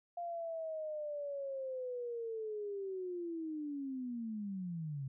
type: linear sweep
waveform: sine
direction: down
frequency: 698.5 to 130.8 Hz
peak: -38 dBFS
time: 0.17-5.08 s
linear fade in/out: 5 ms
effects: none